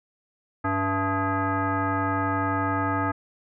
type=tone with frequency modulation; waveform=sine; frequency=484.1 Hz; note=B4; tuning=35 cents flat; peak=-22 dBFS; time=0.64-3.12 s; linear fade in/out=10 ms; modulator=385 Hz; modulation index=2.8; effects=none